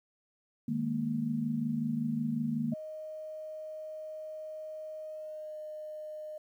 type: chord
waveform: sine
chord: D# suspended fourth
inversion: none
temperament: equal with one note detuned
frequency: 154.22 / 207.7 / 233.1 Hz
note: D#3 / G#3 / A#3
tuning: -15 / 0 / 0 cents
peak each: -36 / -37 / -31 dBFS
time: 0.68-2.74 s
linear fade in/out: 5 ms
type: tone with pitch glide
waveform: sine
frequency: 622.3 to 613.7 Hz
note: D#5 to D#5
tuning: 0 to -24 cents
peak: -39 dBFS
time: 2.72-6.38 s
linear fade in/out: 5 ms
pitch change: -24 cents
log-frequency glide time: 5-5.58 s
effects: 11-bit